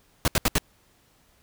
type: noise bursts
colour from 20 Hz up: pink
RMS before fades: -21 dBFS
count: 4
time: 0.25-0.582 s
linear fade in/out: 0 ms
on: 29 ms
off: 72 ms
effects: pink hiss -62 dBFS RMS until 1.42 s